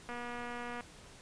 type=click train; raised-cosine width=0.5 ms; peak=-28 dBFS; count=174; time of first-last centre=0.09-0.808 s; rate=241 Hz; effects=pink hiss -55 dBFS RMS until 1.21 s + resampled to 22050 Hz